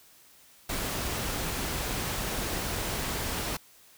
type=noise; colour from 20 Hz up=pink; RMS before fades=-32 dBFS; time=0.69-3.57 s; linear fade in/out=5 ms; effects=white hiss -57 dBFS RMS until 3.97 s